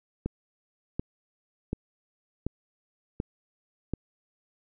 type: click train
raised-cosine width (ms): 3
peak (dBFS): -16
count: 6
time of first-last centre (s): 0.26-3.936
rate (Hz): 1.36
effects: none